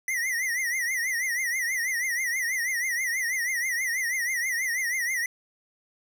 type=tone with vibrato; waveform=square; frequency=1975.5 Hz; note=B6; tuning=in tune; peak=-26 dBFS; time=0.08-5.26 s; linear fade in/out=2 ms; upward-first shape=triangle; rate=6.2 Hz; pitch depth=150 cents each way; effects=none